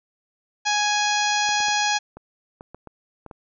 harmonic tone, 832 Hz, G#5, 3 cents sharp, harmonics 1 / 2 / 3 / 4 / 5 / 6 / 7 / 8, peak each -23 / -26 / -28 / -29 / -30 / -31 / -31 / -32 dBFS, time 0.65-1.99 s, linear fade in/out 20 ms
clicks, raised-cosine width 1 ms, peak -25 dBFS, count 9, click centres 1.49 / 1.604 / 1.684 / 2.17 / 2.609 / 2.746 / 2.873 / 3.263 / 3.312 s
effects none

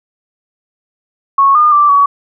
sine tone with pitch steps, 1102 / 1214 / 1173 / 1131 Hz, C#6 / D#6 / D6 / C#6, -11 / -43 / -2 / +34 cents, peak -5 dBFS, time 1.38-2.06 s, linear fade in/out 5 ms, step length 170 ms, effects none

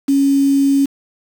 sine tone with quantisation, 276.9 Hz, C#4, 2 cents flat, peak -10 dBFS, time 0.08-0.86 s, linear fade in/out 10 ms, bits 5, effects none

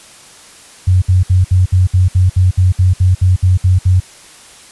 sine tone bursts, 92.1 Hz, F#2, 7 cents flat, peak -6 dBFS, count 15, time 0.87-4.002 s, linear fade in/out 10 ms, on 150 ms, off 63 ms, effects white hiss -39 dBFS RMS until 4.71 s + resampled to 24000 Hz

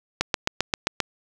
click train, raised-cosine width 0.2 ms, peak -3 dBFS, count 7, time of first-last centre 0.21-1.003 s, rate 7.57 Hz, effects 7-bit

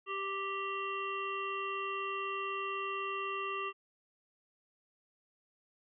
harmonic tone, 392 Hz, G4, in tune, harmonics 1 / 3 / 5 / 7 / 8, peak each -41 / -37 / -47 / -41 / -52 dBFS, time 0.06-3.73 s, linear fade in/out 50 ms, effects none

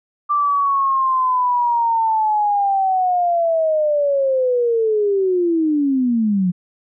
sine linear sweep, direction down, 1180 to 173.7 Hz, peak -14 dBFS, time 0.29-6.52 s, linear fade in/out 20 ms, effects none

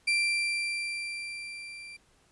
35% pulse tone with level ramp, 2359 Hz, D7, 7 cents sharp, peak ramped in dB -21 to -41 dBFS, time 0.07-1.97 s, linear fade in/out 10 ms, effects pink hiss -65 dBFS RMS until 2.31 s + resampled to 24000 Hz

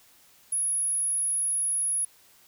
sine tone, 10470 Hz, E9, 13 cents flat, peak -24 dBFS, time 0.52-2.05 s, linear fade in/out 5 ms, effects white hiss -58 dBFS RMS until 2.47 s

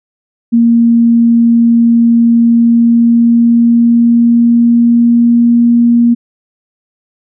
sine tone with pitch glide, 233.1 to 236.5 Hz, A#3 to A#3, 0 to +25 cents, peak -4 dBFS, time 0.52-6.15 s, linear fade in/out 20 ms, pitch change +25 cents, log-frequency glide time 2.41-5.66 s, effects none

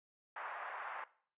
pink band-pass noise, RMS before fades -45 dBFS, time 0.36-1.04 s, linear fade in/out 2 ms, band 770 to 1800 Hz, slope 24 dB/octave, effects noise-tail reverb RT60 0.5 s tail -18 dB re dry + resampled to 8000 Hz

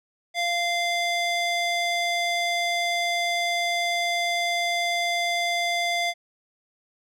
square tone with band-pass filter, 693 Hz, F5, 14 cents flat, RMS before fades -25 dBFS, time 0.34-6.14 s, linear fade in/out 50 ms, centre 2800 Hz, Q 0.8, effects none

